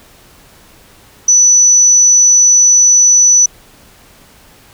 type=tone; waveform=sine; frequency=5960 Hz; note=F#8; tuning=12 cents sharp; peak=-4 dBFS; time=1.28-3.46 s; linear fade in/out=5 ms; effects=pink hiss -43 dBFS RMS until 4.73 s